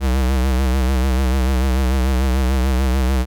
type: tone with vibrato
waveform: square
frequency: 65 Hz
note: C2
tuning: 11 cents flat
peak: -15 dBFS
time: 0-3.26 s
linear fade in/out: 50 ms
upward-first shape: sine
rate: 6.8 Hz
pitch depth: 70 cents each way
effects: none